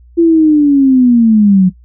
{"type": "linear sweep", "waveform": "sine", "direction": "down", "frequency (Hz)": [340.9, 180], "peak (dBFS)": -4, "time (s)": [0.17, 1.7], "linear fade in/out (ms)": 20, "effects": ["noise-tail reverb RT60 0.1 s tail -19 dB re dry", "added 60 Hz sine -38 dBFS peak until 1.84 s"]}